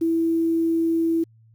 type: tone with quantisation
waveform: sine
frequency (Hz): 329.6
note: E4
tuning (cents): 0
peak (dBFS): -18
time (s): 0.01-1.24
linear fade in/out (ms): 10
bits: 8
effects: added 112 Hz sine -51 dBFS peak until 1.54 s